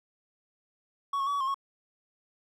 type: tone with pitch steps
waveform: triangle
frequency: 1118 / 1092 / 1139 / 1130 / 1061 / 1101 Hz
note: C#6 / C#6 / C#6 / C#6 / C6 / C#6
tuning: +14 / -26 / +47 / +33 / +24 / -12 cents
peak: -25 dBFS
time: 1.13-1.544 s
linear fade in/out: 5 ms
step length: 69 ms
effects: none